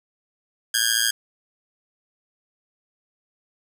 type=tone with amplitude modulation; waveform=10% pulse; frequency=1622 Hz; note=G#6; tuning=41 cents flat; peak=-6 dBFS; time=0.74-1.11 s; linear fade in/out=5 ms; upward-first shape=sine; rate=114 Hz; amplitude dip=95%; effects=none